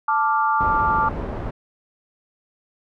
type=chord; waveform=sine; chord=D minor; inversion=second; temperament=equal; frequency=880 / 1174.7 / 1396.9 Hz; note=A5 / D6 / F6; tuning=0 / 0 / 0 cents; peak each=-20 / -20 / -25 dBFS; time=0.08-1.09 s; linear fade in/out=5 ms
type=low-pass noise; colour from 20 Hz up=pink; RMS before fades=-28 dBFS; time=0.6-1.51 s; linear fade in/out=10 ms; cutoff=910 Hz; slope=12 dB/octave
effects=none